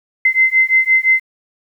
sine beating tone pair, 2063 / 2068.8 Hz, C7 / C7, -25 / -20 cents, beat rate 5.8 Hz, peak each -13 dBFS, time 0.25-1.2 s, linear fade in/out 5 ms, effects 8-bit

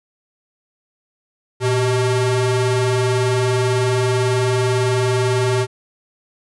45% pulse ring-modulated tone, 251.9 Hz, B3, 34 cents sharp, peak -12 dBFS, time 1.6-5.67 s, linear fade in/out 50 ms, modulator 135 Hz, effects resampled to 24000 Hz

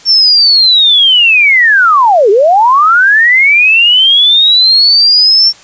sine linear two-way sweep, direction down then up, 5480 to 379.6 to 5480 Hz, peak -3 dBFS, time 0.05-5.53 s, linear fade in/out 50 ms, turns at 2.3 s, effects white hiss -37 dBFS RMS until 5.63 s + resampled to 16000 Hz

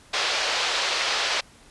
white band-pass noise, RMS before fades -25 dBFS, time 0.13-1.41 s, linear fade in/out 10 ms, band 440 to 5000 Hz, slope 24 dB/octave, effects pink hiss -52 dBFS RMS until 1.7 s + resampled to 24000 Hz

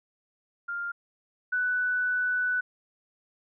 sine tone pair in turn, 1400 / 1490.2 Hz, F6 / F#6, +4 / +12 cents, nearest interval minor second, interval 108 cents, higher second, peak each -30 / -24 dBFS, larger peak second, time 0.68-0.92 / 1.52-2.61 s, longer second, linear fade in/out 10 ms, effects none

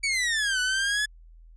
sawtooth exponential two-way sweep, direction down then up, 2285 to 1480 to 1720 Hz, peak -20 dBFS, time 0.03-1.06 s, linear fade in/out 10 ms, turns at 0.6 s, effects added 41 Hz sine -47 dBFS peak until 1.56 s + resampled to 22050 Hz

